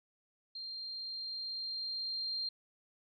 sine tone with level ramp, 4186 Hz, C8, in tune, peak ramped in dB -41 to -34 dBFS, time 0.55-2.49 s, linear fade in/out 5 ms, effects none

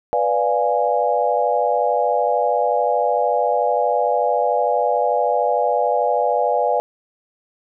sine chord, B diminished seventh, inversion none, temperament equal, 493.9 / 587.3 / 698.5 / 830.6 Hz, B4 / D5 / F5 / Ab5, 0 / 0 / 0 / 0 cents, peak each -21 dBFS, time 0.13-6.8 s, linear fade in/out 0 ms, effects none

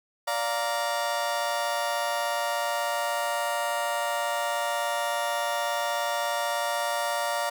30% pulse chord, Bb major, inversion first, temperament just, 582.7 / 699.2 / 932.3 Hz, D5 / F5 / Bb5, -14 / +2 / 0 cents, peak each -28 dBFS, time 0.27-7.5 s, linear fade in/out 10 ms, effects none

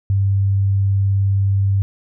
sine tone with vibrato, 98.3 Hz, G2, 5 cents sharp, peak -13 dBFS, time 0.1-1.82 s, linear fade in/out 0 ms, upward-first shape triangle, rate 19 Hz, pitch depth 9 cents each way, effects none

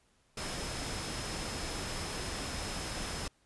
sine tone in noise, 5170 Hz, E8, 34 cents flat, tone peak -47 dBFS, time 0.37-3.28 s, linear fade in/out 5 ms, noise pink, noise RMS -38 dBFS, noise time 0.37-3.28 s, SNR -12 dB, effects pink hiss -70 dBFS RMS until 3.45 s + resampled to 24000 Hz

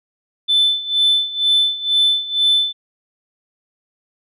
sine tone with tremolo, 3520 Hz, A7, in tune, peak -9 dBFS, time 0.48-2.73 s, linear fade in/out 20 ms, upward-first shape sine, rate 2.1 Hz, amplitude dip 85%, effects tanh soft clip ceiling -8 dBFS

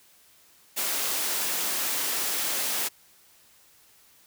white high-pass noise, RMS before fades -28 dBFS, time 0.76-2.89 s, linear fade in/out 20 ms, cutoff 240 Hz, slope 12 dB/octave, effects white hiss -58 dBFS RMS until 4.26 s

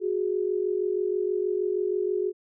sine tone pair together, 367.2 / 413.5 Hz, F#4 / G#4, -13 / -8 cents, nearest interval major second, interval 205 cents, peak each -26 / -27 dBFS, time 0-2.33 s, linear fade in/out 50 ms, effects none

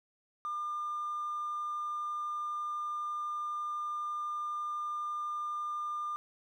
sine tone with hard clipping, 1202 Hz, D6, 40 cents sharp, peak -34 dBFS, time 0.45-6.16 s, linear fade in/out 0 ms, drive 1 dB, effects none

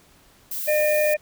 violet noise, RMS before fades -29 dBFS, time 0.51-1.14 s, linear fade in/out 5 ms
harmonic tone, 605 Hz, D#5, 49 cents flat, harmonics 1 / 3 / 4, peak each -18 / -30 / -28 dBFS, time 0.67-1.17 s, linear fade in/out 20 ms
effects pink hiss -55 dBFS RMS until 1.21 s

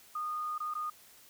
sine tone with dropouts, 1228 Hz, D#6, 23 cents flat, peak -33 dBFS, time 0.15-0.9 s, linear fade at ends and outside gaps 5 ms, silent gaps 0.581-0.602 / 0.739-0.751 s, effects white hiss -58 dBFS RMS until 1.29 s

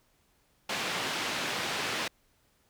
white band-pass noise, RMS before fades -33 dBFS, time 0.69-2.08 s, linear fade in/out 5 ms, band 140 to 3400 Hz, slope 12 dB/octave, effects pink hiss -69 dBFS RMS until 2.69 s

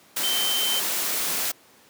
sine tone in noise, 3100 Hz, G7, 20 cents flat, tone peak -24 dBFS, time 0.23-0.8 s, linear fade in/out 10 ms, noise white, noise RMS -26 dBFS, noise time 0.16-1.52 s, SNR -1 dB, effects pink hiss -54 dBFS RMS until 1.89 s + high-pass 200 Hz 12 dB/octave

